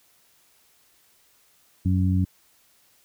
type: harmonic tone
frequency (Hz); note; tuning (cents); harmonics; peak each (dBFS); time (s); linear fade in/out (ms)
92.5; F#2; 0; 1 / 2 / 3; -20 / -24 / -29; 1.85-2.25; 10
effects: white hiss -61 dBFS RMS until 3.04 s